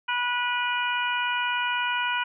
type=harmonic tone; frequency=488.2 Hz; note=B4; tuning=20 cents flat; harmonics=2 / 3 / 4 / 5 / 6; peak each=-28 / -28 / -38 / -31 / -32 dBFS; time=0.08-2.24 s; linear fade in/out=10 ms; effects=none